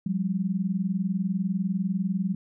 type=tone pair together; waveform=sine; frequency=178.99 / 199 Hz; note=F3 / G3; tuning=+43 / +26 cents; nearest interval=major second; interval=183 cents; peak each=-27 dBFS; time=0.06-2.35 s; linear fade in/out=5 ms; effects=none